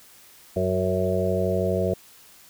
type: harmonic tone with a mistuned harmonic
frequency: 92.5 Hz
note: F#2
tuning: in tune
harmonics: 1 / 2 / 4 / 5 / 6 / 7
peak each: -28 / -28 / -28 / -28 / -28 / -28 dBFS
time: 0.56-1.94 s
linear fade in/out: 5 ms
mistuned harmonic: 7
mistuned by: +18 cents
effects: white hiss -51 dBFS RMS until 2.49 s